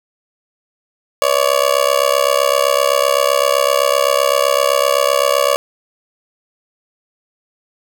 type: tone with amplitude modulation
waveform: 30% pulse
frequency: 566 Hz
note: C#5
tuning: 36 cents sharp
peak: -5 dBFS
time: 1.22-5.56 s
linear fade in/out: 0 ms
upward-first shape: sine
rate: 67.8 Hz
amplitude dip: 100%
effects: none